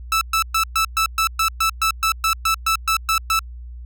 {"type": "tone bursts", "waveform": "sawtooth", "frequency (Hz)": 1315, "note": "E6", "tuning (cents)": -5, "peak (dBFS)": -12, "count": 16, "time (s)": [0.12, 3.392], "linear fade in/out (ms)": 2, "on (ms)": 92, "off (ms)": 120, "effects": ["added 60 Hz sine -32 dBFS peak until 3.85 s"]}